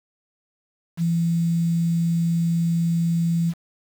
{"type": "tone with quantisation", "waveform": "sine", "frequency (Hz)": 168, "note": "E3", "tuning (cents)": 33, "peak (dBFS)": -18, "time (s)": [0.97, 3.54], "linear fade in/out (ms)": 50, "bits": 7, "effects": []}